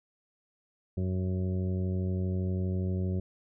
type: harmonic tone with a mistuned harmonic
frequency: 92.5 Hz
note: F#2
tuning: in tune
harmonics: 1 / 2 / 3 / 4 / 5 / 6 / 7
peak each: -29 / -33 / -46 / -39 / -49 / -47 / -53 dBFS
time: 0.97-3.2 s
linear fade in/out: 5 ms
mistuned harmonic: 7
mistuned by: +17 cents
effects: none

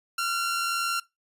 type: tone pair together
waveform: sawtooth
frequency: 1372.4 / 1454 Hz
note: F6 / F#6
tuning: -31 / -31 cents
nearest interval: minor second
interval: 100 cents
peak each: -22 / -34 dBFS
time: 0.18-1 s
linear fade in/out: 5 ms
effects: noise-tail reverb RT60 0.2 s tail -21 dB re dry + resampled to 32000 Hz

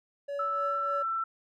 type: tone with tremolo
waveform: triangle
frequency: 567 Hz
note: C#5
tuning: 39 cents sharp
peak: -29 dBFS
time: 0.28-1.03 s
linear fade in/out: 10 ms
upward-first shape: triangle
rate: 3.3 Hz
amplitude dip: 65%
type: tone with pitch glide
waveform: sine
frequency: 1318.5 to 1336.9 Hz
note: E6 to E6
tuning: 0 to +24 cents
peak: -28 dBFS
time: 0.39-1.24 s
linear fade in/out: 5 ms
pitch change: +24 cents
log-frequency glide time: 0.59-0.72 s
effects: none

